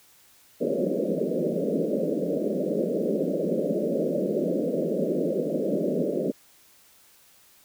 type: band-pass noise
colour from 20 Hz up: white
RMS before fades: -26 dBFS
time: 0.6-6.32 s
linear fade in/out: 20 ms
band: 160 to 600 Hz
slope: 96 dB/octave
effects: white hiss -57 dBFS RMS until 7.64 s